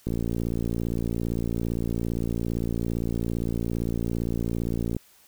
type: click train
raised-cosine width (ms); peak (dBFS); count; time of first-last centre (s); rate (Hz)
3; -15; 283; 0.07-4.966; 57.6
effects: white hiss -57 dBFS RMS until 5.27 s